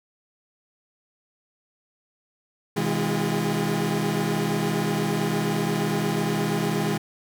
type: tone cluster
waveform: 30% pulse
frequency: 127.1 / 160.1 / 206.1 / 355.5 / 403.7 Hz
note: C3 / D#3 / G#3 / F4 / G#4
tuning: -50 / +50 / -13 / +31 / -49 cents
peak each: -30 / -24 / -24 / -30 / -30 dBFS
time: 2.76-6.98 s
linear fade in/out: 10 ms
effects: none